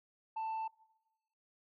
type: tone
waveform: sine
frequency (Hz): 886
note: A5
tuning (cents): +12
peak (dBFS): -33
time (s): 0.36-0.68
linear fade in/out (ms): 10
effects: noise-tail reverb RT60 1.0 s tail -21 dB re dry + tanh soft clip ceiling -35 dBFS